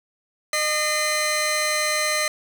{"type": "tone pair together", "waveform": "15% pulse", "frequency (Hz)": [610, 2052], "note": ["D#5", "C7"], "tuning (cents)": [-34, -34], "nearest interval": "octave + major sixth", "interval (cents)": 2100, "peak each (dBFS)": -17, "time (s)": [0.53, 2.28], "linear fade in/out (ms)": 2, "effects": []}